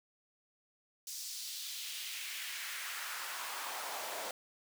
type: noise with high-pass filter sweep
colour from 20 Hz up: pink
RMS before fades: -42 dBFS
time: 1.07-4.31 s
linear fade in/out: 2 ms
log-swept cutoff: 5700 to 580 Hz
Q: 1.7
effects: none